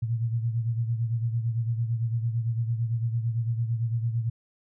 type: beating tone pair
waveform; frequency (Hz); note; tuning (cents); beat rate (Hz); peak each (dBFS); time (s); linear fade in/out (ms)
sine; 114.5 / 123.4; A#2 / B2; -31 / -1; 8.9; -25 / -32; 0.02-4.3; 10
effects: none